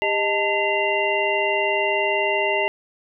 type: tone cluster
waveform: sine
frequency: 400 / 621 / 887 / 2044 / 2773 Hz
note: G4 / D#5 / A5 / C7 / F7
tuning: +35 / -3 / +14 / -41 / -13 cents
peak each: -25 dBFS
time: 0.02-2.68 s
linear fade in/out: 0 ms
effects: none